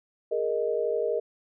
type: chord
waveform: sine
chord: Ab suspended second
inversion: none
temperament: just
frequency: 415.3 / 467.2 / 623 Hz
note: Ab4 / Bb4 / Eb5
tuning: 0 / +4 / +2 cents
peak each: -30 / -27 / -30 dBFS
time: 0.31-1.2 s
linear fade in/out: 10 ms
effects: none